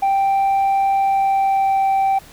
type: tone with pitch glide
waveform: sine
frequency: 784 to 778.1 Hz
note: G5 to G5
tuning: 0 to -13 cents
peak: -11 dBFS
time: 0.02-2.19 s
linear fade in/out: 10 ms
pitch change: -13 cents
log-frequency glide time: 0.94-1.83 s
effects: tanh soft clip ceiling -13 dBFS + pink hiss -44 dBFS RMS until 2.32 s